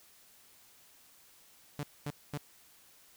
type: tone bursts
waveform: sawtooth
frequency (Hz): 145.8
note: D3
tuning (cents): -12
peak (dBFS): -31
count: 3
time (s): 1.79-2.376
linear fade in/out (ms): 0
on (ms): 42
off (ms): 230
effects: white hiss -61 dBFS RMS until 3.16 s